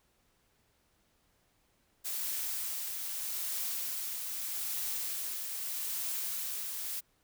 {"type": "noise with tremolo", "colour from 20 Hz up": "blue", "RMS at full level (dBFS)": -35, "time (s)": [2.04, 7.01], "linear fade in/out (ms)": 20, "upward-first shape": "triangle", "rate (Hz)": 0.8, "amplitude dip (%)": 35, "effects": ["pink hiss -72 dBFS RMS until 7.23 s"]}